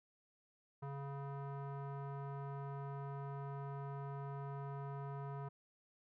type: tone with low-pass filter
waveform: square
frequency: 139.5 Hz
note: C#3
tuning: 11 cents sharp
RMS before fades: -45 dBFS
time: 0.82-5.49 s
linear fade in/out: 10 ms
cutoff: 1100 Hz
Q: 2.6
effects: none